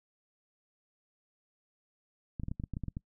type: clicks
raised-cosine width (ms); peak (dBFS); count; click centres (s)
5; -24; 11; 2.398 / 2.435 / 2.484 / 2.515 / 2.599 / 2.638 / 2.737 / 2.769 / 2.837 / 2.883 / 2.969
effects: noise-tail reverb RT60 0.1 s tail -25 dB re dry